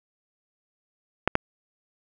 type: clicks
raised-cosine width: 0.5 ms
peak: -4 dBFS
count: 2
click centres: 1.276 / 1.354 s
effects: none